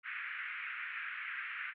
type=band-pass noise; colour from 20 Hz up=pink; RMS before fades=-42 dBFS; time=0.03-1.74 s; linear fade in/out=50 ms; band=1400 to 2500 Hz; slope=48 dB/octave; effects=none